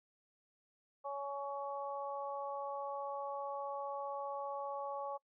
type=harmonic tone; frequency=280.3 Hz; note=C#4; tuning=19 cents sharp; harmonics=2 / 3 / 4; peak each=-42 / -43 / -44 dBFS; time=1.04-5.18 s; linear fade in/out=20 ms; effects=noise-tail reverb RT60 0.1 s tail -23 dB re dry